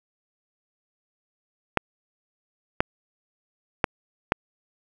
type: clicks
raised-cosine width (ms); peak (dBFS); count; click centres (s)
0.5; -3; 4; 1.773 / 2.805 / 3.842 / 4.321
effects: 7-bit